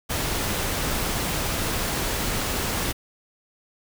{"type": "noise", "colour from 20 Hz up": "pink", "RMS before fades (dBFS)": -26, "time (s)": [0.09, 2.93], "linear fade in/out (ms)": 20, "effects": []}